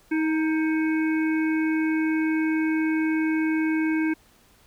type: harmonic tone with a mistuned harmonic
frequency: 316.2 Hz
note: D#4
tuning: 28 cents sharp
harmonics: 1 / 3 / 5 / 7 / 8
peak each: -21 / -38 / -33 / -34 / -42 dBFS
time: 0.11-4.14 s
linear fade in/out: 10 ms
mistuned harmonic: 3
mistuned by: -41 cents
effects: pink hiss -58 dBFS RMS until 4.66 s